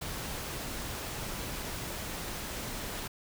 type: noise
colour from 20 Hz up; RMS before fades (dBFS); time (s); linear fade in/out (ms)
pink; -38; 0.01-3.08; 10
effects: none